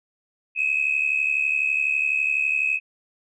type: tone pair together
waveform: sine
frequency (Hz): 2519 / 2591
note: D#7 / E7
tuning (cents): +21 / -30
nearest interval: unison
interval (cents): 49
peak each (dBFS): -22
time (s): 0.55-2.8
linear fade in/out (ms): 50
effects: tanh soft clip ceiling -12 dBFS